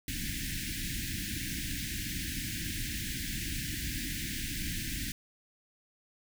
pink band-stop noise, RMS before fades -36 dBFS, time 0.08-5.12 s, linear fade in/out 2 ms, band 330 to 1600 Hz, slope 96 dB/octave, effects none

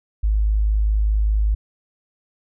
sine tone, 52.5 Hz, G#1, 19 cents sharp, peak -15 dBFS, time 0.23-1.55 s, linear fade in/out 10 ms, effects none

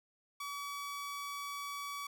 sawtooth tone, 1140 Hz, C#6, 48 cents sharp, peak -36 dBFS, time 0.4-2.07 s, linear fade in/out 5 ms, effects none

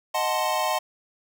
square chord, D# diminished seventh, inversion none, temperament equal, 622.3 / 740 / 880 / 1046.5 Hz, D#5 / F#5 / A5 / C6, 0 / 0 / 0 / 0 cents, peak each -29 dBFS, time 0.14-0.79 s, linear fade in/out 10 ms, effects none

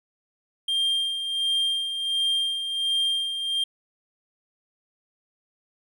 triangle tone with tremolo, 3193 Hz, G7, 31 cents sharp, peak -19 dBFS, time 0.68-3.64 s, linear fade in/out 5 ms, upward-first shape sine, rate 1.4 Hz, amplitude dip 55%, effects none

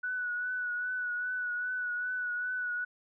sine tone with vibrato, 1478 Hz, F#6, 2 cents flat, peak -31 dBFS, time 0.03-2.85 s, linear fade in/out 10 ms, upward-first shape triangle, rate 2.5 Hz, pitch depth 34 cents each way, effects none

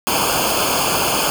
pink noise with comb filter, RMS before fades -18 dBFS, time 0.07-1.3 s, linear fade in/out 0 ms, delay 0.52 ms, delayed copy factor -0.95, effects none

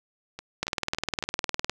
two click trains, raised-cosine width 0.2 ms, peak -9 / -20 dBFS, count 22 / 4, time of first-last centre 0.63-1.696 / 0.39-1.226 s, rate 19.7 / 3.59 Hz, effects none

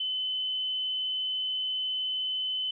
sine tone with vibrato, 3033 Hz, F#7, 42 cents sharp, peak -28 dBFS, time 0-2.71 s, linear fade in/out 5 ms, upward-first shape triangle, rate 20 Hz, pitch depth 15 cents each way, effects none

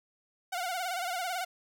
sawtooth tone with vibrato, 723 Hz, F#5, 40 cents flat, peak -28 dBFS, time 0.52-1.45 s, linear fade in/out 10 ms, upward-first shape sine, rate 18 Hz, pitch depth 88 cents each way, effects none

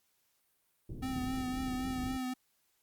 pink low-pass noise, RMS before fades -42 dBFS, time 0.89-2.17 s, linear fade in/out 5 ms, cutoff 330 Hz, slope 24 dB/octave
square tone with vibrato, 257.4 Hz, C4, 28 cents flat, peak -35 dBFS, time 1.02-2.34 s, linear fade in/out 10 ms, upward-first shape triangle, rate 3.8 Hz, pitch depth 36 cents each way
effects white hiss -75 dBFS RMS until 2.82 s + Opus 48 kbps

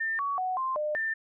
sine tone with pitch steps, 1798 / 1125 / 742 / 1048 / 603 / 1788 Hz, A6 / C#6 / F#5 / C6 / D5 / A6, +37 / +25 / +5 / +2 / +46 / +27 cents, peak -27 dBFS, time 0-1.14 s, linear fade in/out 10 ms, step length 190 ms, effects none

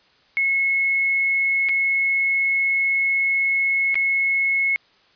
sine tone with dropouts, 2182 Hz, C#7, 28 cents flat, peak -17 dBFS, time 0.37-4.76 s, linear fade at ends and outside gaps 0 ms, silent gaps 1.687-1.692 / 3.944-3.955 s, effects white hiss -57 dBFS RMS until 5.15 s + resampled to 11025 Hz

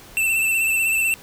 square tone with vibrato, 2664 Hz, E7, 18 cents sharp, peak -18 dBFS, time 0.17-1.14 s, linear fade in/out 0 ms, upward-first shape sine, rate 16 Hz, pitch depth 34 cents each way, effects pink hiss -44 dBFS RMS until 1.22 s

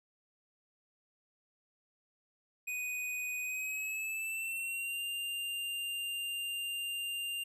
square tone with pitch glide, 2489 to 2794 Hz, D#7 to F7, 0 to 0 cents, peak -36 dBFS, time 2.67-7.44 s, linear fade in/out 10 ms, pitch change +200 cents, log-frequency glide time 3.41-5.02 s, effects none

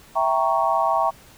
sine chord, E diminished seventh, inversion none, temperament equal, 659.3 / 784 / 932.3 / 1108.7 Hz, E5 / G5 / Bb5 / Db6, 0 / 0 / 0 / 0 cents, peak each -23 dBFS, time 0.15-1.11 s, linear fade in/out 20 ms, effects pink hiss -49 dBFS RMS until 1.37 s

